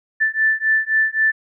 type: beating tone pair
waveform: sine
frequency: 1760 / 1763.8 Hz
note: A6 / A6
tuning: 0 / +4 cents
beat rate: 3.8 Hz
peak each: -18 dBFS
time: 0.2-1.32 s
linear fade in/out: 20 ms
effects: none